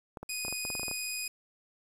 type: clicks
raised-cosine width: 1 ms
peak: -26 dBFS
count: 12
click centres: 0.172 / 0.23 / 0.45 / 0.482 / 0.526 / 0.651 / 0.702 / 0.752 / 0.796 / 0.832 / 0.882 / 0.913 s
type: tone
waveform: 10% pulse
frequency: 2489 Hz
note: D#7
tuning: in tune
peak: -24 dBFS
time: 0.29-1.28 s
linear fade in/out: 5 ms
effects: low-pass 12000 Hz 12 dB/octave + 9-bit